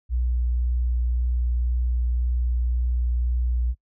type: tone with vibrato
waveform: sine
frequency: 60.6 Hz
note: B1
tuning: 32 cents flat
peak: -20 dBFS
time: 0.09-3.75 s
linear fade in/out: 50 ms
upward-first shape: triangle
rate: 1.9 Hz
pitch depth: 12 cents each way
effects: noise-tail reverb RT60 0.1 s tail -23 dB re dry